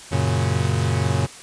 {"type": "chord", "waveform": "40% pulse", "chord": "F# major", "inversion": "none", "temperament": "equal", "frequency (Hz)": [92.5, 116.54, 138.59], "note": ["F#2", "A#2", "C#3"], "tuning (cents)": [0, 0, 0], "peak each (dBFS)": -22, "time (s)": [0.11, 1.27], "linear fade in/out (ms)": 20, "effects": ["white hiss -40 dBFS RMS until 1.42 s", "resampled to 22050 Hz"]}